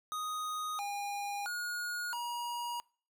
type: tone with pitch steps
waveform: square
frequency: 1246 / 811 / 1440 / 955 Hz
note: D#6 / G#5 / F#6 / A#5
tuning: +2 / -41 / -47 / +42 cents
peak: -36 dBFS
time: 0.12-2.8 s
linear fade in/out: 0 ms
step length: 670 ms
effects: noise-tail reverb RT60 0.4 s tail -24 dB re dry